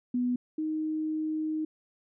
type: tone pair in turn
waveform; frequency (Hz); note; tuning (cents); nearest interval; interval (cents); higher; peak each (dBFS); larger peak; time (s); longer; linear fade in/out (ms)
sine; 246.9 / 311.7; B3 / D#4; 0 / +3; major third; 403; second; -25 / -28; first; 0.14-0.36 / 0.58-1.65; second; 5
effects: none